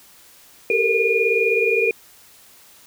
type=tone cluster; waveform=sine; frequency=393.4 / 449.6 / 469 / 2433 Hz; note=G4 / A4 / A#4 / D#7; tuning=+6 / +37 / +11 / -39 cents; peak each=-23 / -21 / -23 / -19 dBFS; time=0.7-1.91 s; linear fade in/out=2 ms; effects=white hiss -49 dBFS RMS until 2.86 s